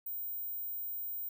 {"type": "tone", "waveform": "sine", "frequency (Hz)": 15120, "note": "A#9", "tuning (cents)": 23, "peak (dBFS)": -36, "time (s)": [0.06, 1.29], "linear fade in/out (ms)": 5, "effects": []}